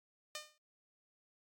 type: tone with exponential decay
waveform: 5% pulse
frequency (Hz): 606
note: D#5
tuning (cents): -46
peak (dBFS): -28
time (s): 0.35-0.58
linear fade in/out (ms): 1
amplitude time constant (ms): 50
effects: AAC 64 kbps